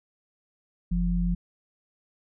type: tone pair together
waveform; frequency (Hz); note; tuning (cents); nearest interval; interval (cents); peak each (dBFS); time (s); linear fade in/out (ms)
sine; 46.35 / 174.61; F#1 / F3; +4 / 0; octave + major seventh; 2296; -25; 0.91-1.35; 10
effects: none